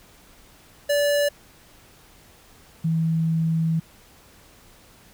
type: tone pair in turn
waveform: square / sine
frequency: 579 / 162.48 Hz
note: D5 / E3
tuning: -25 / -25 cents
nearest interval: octave + minor seventh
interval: 2200 cents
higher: first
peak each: -19 dBFS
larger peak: neither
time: 0.89-1.29 / 2.84-3.8 s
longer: second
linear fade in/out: 10 ms
effects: pink hiss -52 dBFS RMS until 5.13 s